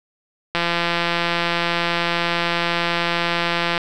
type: click train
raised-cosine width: 0.3 ms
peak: -4 dBFS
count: 553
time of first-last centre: 0.55-3.778 s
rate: 171 Hz
effects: none